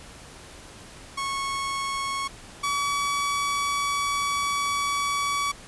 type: tone pair in turn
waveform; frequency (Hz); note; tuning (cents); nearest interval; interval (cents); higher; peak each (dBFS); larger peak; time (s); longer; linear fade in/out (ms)
sawtooth; 1100 / 1138.1; C#6 / C#6; -14 / +45; minor second; 59; second; -23 / -20; second; 1.17-2.28 / 2.63-5.52; second; 10
effects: pink hiss -45 dBFS RMS until 5.67 s + resampled to 24000 Hz